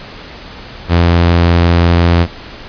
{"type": "tone", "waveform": "sawtooth", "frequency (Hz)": 85.7, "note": "F2", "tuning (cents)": -32, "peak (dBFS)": -3, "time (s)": [0.88, 2.27], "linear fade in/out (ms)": 50, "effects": ["pink hiss -31 dBFS RMS until 2.68 s", "resampled to 11025 Hz"]}